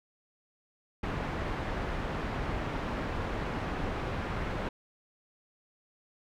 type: low-pass noise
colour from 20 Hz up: pink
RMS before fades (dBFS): -34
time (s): 1.03-4.69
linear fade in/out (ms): 5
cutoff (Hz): 1900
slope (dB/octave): 12
effects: none